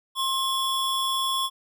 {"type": "tone pair together", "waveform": "square", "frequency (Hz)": [1064, 3394], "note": ["C6", "G#7"], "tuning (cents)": [29, 37], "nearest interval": "octave + minor sixth", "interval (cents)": 2008, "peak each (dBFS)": -27, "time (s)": [0.15, 1.5], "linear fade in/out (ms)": 50, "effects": []}